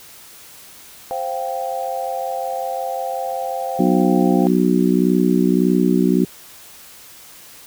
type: chord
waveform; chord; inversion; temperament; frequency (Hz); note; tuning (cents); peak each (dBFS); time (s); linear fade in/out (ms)
sine; C suspended fourth; none; equal; 523.3 / 698.5 / 784; C5 / F5 / G5; 0 / 0 / 0; -26 / -26 / -25; 1.11-4.47; 0
type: harmonic tone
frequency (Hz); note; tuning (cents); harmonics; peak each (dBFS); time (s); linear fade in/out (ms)
61.74; B1; 0; 3 / 4 / 5 / 6; -17 / -18 / -19 / -20; 3.79-6.25; 5
effects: white hiss -42 dBFS RMS until 7.66 s